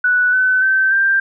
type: tone with pitch steps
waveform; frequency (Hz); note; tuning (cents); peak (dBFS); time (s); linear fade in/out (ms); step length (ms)
sine; 1480 / 1512.8 / 1546.4 / 1580.7; F#6 / F#6 / G6 / G6; 0 / +38 / -24 / +14; -11; 0.04-1.2; 5; 290
effects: none